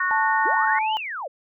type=harmonic tone; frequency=367.8 Hz; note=F#4; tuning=10 cents flat; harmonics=3 / 4 / 5; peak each=-25 / -25 / -24 dBFS; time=0-0.79 s; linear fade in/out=5 ms
type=tone with pitch glide; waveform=sine; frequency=880 to 871.4 Hz; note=A5 to A5; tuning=0 to -17 cents; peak=-21 dBFS; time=0.11-0.97 s; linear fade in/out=0 ms; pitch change=-17 cents; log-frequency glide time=0.57-0.77 s
type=linear two-way sweep; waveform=sine; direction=up then down; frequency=277.3 to 3093 to 464.7 Hz; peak=-28 dBFS; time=0.45-1.28 s; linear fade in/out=10 ms; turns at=0.95 s
effects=none